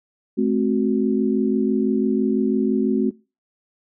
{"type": "chord", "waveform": "sine", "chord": "F# diminished", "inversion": "first", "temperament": "equal with one note detuned", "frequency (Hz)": [215.6, 261.6, 370], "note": ["A3", "C4", "F#4"], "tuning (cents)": [-35, 0, 0], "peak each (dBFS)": [-20, -21, -22], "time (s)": [0.37, 3.11], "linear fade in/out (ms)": 20, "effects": ["noise-tail reverb RT60 0.3 s tail -22 dB re dry"]}